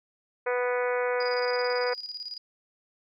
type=harmonic tone; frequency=246.9 Hz; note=B3; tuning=in tune; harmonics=2 / 3 / 4 / 5 / 6 / 7 / 8 / 9 / 10; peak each=-26 / -37 / -35 / -38 / -35 / -40 / -39 / -40 / -46 dBFS; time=0.46-1.94 s; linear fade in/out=10 ms
type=tone with tremolo; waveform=sine; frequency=4896 Hz; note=D#8; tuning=29 cents flat; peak=-33 dBFS; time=1.2-2.38 s; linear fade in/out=5 ms; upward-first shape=square; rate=18 Hz; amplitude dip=65%
effects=none